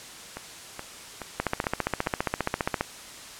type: two click trains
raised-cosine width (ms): 0.5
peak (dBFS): -9 / -19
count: 22 / 5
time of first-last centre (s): 1.4-2.809 / 0.37-2.065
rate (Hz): 14.9 / 2.36
effects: white hiss -43 dBFS RMS until 3.39 s + low-pass 9000 Hz 12 dB/octave